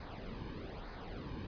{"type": "noise with flanger", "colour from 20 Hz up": "brown", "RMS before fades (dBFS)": -45, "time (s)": [0, 1.47], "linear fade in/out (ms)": 5, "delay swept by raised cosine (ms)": [0.32, 1.52], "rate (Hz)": 1.1, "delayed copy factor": -0.65, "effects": ["resampled to 11025 Hz"]}